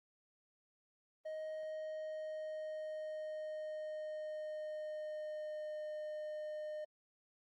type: tone with pitch glide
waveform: triangle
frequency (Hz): 625 to 610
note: D#5 to D#5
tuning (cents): +8 to -34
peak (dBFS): -39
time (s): 1.25-6.85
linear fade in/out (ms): 10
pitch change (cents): -42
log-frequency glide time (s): 1.47-5.86
effects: Opus 24 kbps